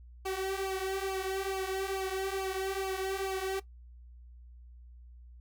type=tone with flanger; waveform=sawtooth; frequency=383.6 Hz; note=G4; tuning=37 cents flat; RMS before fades=-34 dBFS; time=0.25-3.6 s; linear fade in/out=10 ms; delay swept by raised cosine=0.53 to 4.43 ms; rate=2.3 Hz; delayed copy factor=-0.75; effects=noise-tail reverb RT60 0.1 s tail -17 dB re dry + added 60 Hz sine -49 dBFS peak until 5.4 s